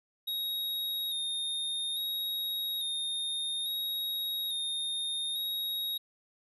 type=tone with vibrato; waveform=square; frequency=3729 Hz; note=A#7; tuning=in tune; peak=-32 dBFS; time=0.27-5.98 s; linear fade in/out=10 ms; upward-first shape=square; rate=0.59 Hz; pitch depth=25 cents each way; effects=none